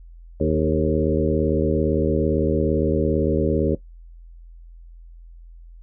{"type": "harmonic tone with a mistuned harmonic", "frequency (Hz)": 77.7, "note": "D#2", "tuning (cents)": -2, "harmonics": [1, 2, 3, 4, 5, 6, 7], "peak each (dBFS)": [-25, -25, -25, -25, -25, -25, -25], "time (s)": [0.4, 3.75], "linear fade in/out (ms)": 5, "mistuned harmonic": 5, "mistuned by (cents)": 40, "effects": ["noise-tail reverb RT60 0.1 s tail -17 dB re dry", "added 42 Hz sine -40 dBFS peak until 5.82 s"]}